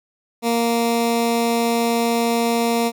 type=tone with notch filter; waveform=15% pulse; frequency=233.1 Hz; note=A#3; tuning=in tune; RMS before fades=-19 dBFS; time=0.42-2.92 s; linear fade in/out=50 ms; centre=1600 Hz; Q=1.7; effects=none